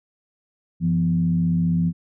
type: tone with frequency modulation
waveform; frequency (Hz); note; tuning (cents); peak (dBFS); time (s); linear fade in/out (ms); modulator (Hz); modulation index
sine; 169.8; F3; -48; -17; 0.8-1.93; 50; 75.1; 0.54
effects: none